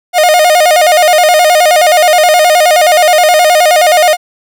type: tone with vibrato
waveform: 45% pulse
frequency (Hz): 664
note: E5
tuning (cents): +12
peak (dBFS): -4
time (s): 0.13-4.17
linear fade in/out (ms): 50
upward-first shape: square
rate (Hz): 9.5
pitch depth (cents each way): 130
effects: none